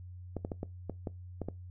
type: clicks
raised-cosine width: 2 ms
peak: -22 dBFS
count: 8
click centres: 0.367 / 0.449 / 0.518 / 0.631 / 0.897 / 1.072 / 1.417 / 1.486 s
effects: noise-tail reverb RT60 0.2 s tail -21 dB re dry + added 90 Hz sine -44 dBFS peak until 1.7 s